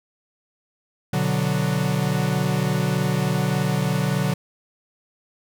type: chord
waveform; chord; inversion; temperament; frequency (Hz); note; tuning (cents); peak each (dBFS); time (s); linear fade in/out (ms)
45% pulse; B minor; none; equal; 123.47 / 146.83 / 185; B2 / D3 / F#3; 0 / 0 / 0; -26 / -23 / -24; 1.13-4.34; 5
effects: none